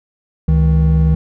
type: tone pair together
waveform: triangle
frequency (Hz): 70.7 / 158.72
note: C#2 / D#3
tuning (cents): +35 / +35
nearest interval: octave + major second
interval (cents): 1400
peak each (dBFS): -10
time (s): 0.48-1.15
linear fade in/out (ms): 5
effects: none